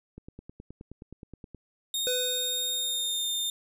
click train, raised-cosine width 3 ms, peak -30 dBFS, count 14, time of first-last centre 0.18-1.547 s, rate 9.51 Hz
sawtooth tone with pitch glide, 3694 to 3626 Hz, A#7 to A#7, -16 to -49 cents, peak -25 dBFS, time 1.94-3.5 s, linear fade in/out 2 ms, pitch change -33 cents, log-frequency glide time 2.7-3.3 s
square tone with exponential decay, 499.8 Hz, B4, 21 cents sharp, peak -28 dBFS, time 2.07-3.45 s, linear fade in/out 0 ms, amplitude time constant 300 ms
effects none

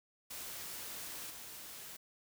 white noise with level steps, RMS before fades -45 / -49 dBFS, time 0.3-1.97 s, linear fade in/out 10 ms, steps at 1.3 s, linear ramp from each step 2 ms, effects none

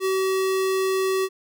square tone, 380.6 Hz, F#4, 49 cents sharp, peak -21 dBFS, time 0-1.29 s, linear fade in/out 50 ms, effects none

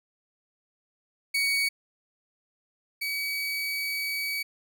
30% pulse tone pair in turn, 2245 / 2271 Hz, C#7 / C#7, +21 / +41 cents, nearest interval unison, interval 20 cents, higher second, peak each -21 / -26 dBFS, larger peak first, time 1.34-1.69 / 3.01-4.43 s, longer second, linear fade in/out 10 ms, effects none

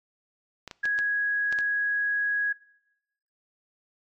clicks, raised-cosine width 0.2 ms, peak -21 dBFS, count 6, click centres 0.677 / 0.712 / 0.855 / 0.989 / 1.526 / 1.588 s
sine tone, 1661.2 Hz, G#6, in tune, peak -23 dBFS, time 0.83-2.53 s, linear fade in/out 10 ms
effects noise-tail reverb RT60 0.9 s tail -22 dB re dry + AAC 64 kbps

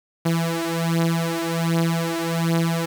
sawtooth beating tone pair, 165.6 / 166.9 Hz, E3 / E3, +8 / +22 cents, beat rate 1.3 Hz, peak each -19 dBFS, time 0.25-2.86 s, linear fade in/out 10 ms, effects 7-bit

